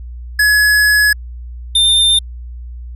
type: tone pair in turn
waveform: square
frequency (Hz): 1692 / 3604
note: G#6 / A7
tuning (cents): +32 / +41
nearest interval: octave + minor second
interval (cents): 1309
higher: second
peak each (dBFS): -9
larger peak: neither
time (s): 0.39-1.13 / 1.75-2.19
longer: first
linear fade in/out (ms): 5
effects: added 60 Hz sine -26 dBFS peak until 2.95 s + resampled to 32000 Hz